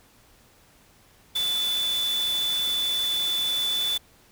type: tone in noise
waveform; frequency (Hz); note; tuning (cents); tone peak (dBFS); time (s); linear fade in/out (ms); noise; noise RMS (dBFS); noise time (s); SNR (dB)
sine; 3486; A7; -17; -23; 1.35-3.98; 10; white; -35; 1.35-3.98; +9
effects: pink hiss -57 dBFS RMS until 4.31 s